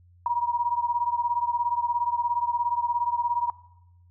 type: beating tone pair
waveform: sine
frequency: 951 / 968 Hz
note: A#5 / B5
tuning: +34 / -35 cents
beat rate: 17 Hz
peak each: -24 / -27 dBFS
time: 0.26-3.5 s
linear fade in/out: 2 ms
effects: noise-tail reverb RT60 0.8 s tail -20 dB re dry + added 88 Hz sine -53 dBFS peak until 4.1 s